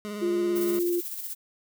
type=tone with vibrato; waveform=25% pulse; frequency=207.7 Hz; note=G#3; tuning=in tune; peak=-29 dBFS; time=0.05-0.79 s; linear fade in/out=0 ms; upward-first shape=triangle; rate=18 Hz; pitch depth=39 cents each way
type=tone; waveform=sine; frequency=349.9 Hz; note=F4; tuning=3 cents sharp; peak=-23 dBFS; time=0.21-1.01 s; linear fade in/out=20 ms
type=noise with tremolo; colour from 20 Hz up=violet; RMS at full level=-34 dBFS; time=0.55-1.35 s; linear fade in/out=20 ms; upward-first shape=square; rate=16 Hz; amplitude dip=40%
effects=none